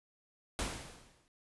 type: noise with exponential decay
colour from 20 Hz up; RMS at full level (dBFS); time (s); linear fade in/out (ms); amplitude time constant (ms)
pink; -34; 0.59-1.28; 0; 150
effects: resampled to 24000 Hz